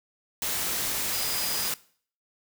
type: tone in noise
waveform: sine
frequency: 4934 Hz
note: D#8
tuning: 15 cents flat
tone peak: -34 dBFS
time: 1.13-1.69 s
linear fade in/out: 2 ms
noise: white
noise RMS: -29 dBFS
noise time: 0.42-1.74 s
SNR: -8 dB
effects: noise-tail reverb RT60 0.5 s tail -20 dB re dry